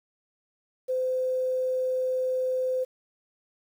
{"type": "tone with quantisation", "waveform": "sine", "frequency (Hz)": 513, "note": "C5", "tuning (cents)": -34, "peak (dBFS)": -24, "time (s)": [0.88, 2.85], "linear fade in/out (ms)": 20, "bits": 9, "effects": []}